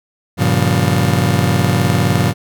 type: chord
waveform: 35% pulse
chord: G half-diminished seventh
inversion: none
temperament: just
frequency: 98 / 117.6 / 141.12 / 176.4 Hz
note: G2 / Bb2 / Db3 / F3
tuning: 0 / +16 / +31 / +18 cents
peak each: -16 dBFS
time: 0.37-2.34 s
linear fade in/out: 50 ms
effects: none